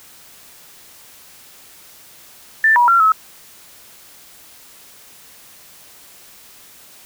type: tone with pitch steps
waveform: sine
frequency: 1773 / 964 / 1370 / 1292 Hz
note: A6 / B5 / F6 / E6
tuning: +13 / -42 / -34 / -35 cents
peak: -9 dBFS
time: 2.64-3.12 s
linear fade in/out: 2 ms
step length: 120 ms
effects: white hiss -44 dBFS RMS until 7.05 s